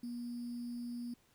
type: tone with sample-and-hold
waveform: sine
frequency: 240 Hz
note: B3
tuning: 49 cents flat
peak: -39 dBFS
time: 0.03-1.14 s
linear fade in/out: 5 ms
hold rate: 4900 Hz
effects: pink hiss -70 dBFS RMS until 1.34 s